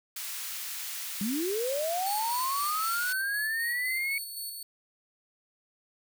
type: high-pass noise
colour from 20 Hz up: white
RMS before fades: -37 dBFS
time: 0.16-3.13 s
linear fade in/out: 5 ms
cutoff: 1400 Hz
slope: 12 dB/octave
type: linear sweep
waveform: sine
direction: up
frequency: 189.8 to 2235 Hz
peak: -28 dBFS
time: 1.21-4.18 s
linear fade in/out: 2 ms
type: tone with tremolo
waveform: 5% pulse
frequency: 4435 Hz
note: C#8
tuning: in tune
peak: -28 dBFS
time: 2.06-4.63 s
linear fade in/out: 5 ms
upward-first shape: square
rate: 3.9 Hz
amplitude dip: 35%
effects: none